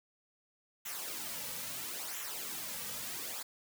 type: noise with flanger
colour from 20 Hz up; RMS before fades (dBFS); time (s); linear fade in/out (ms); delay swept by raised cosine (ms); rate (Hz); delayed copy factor
white; -41; 0.85-3.43; 10; 0.21 to 2.91; 0.75; -0.65
effects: none